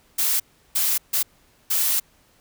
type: noise bursts at uneven times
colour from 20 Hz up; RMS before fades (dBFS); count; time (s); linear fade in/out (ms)
blue; -21; 4; 0.18-0.4 / 0.75-0.98 / 1.13-1.23 / 1.7-2; 10
effects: pink hiss -59 dBFS RMS until 2.4 s